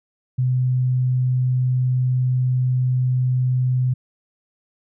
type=tone; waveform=sine; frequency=127.1 Hz; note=C3; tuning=50 cents flat; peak=-16 dBFS; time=0.38-3.94 s; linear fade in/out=10 ms; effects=none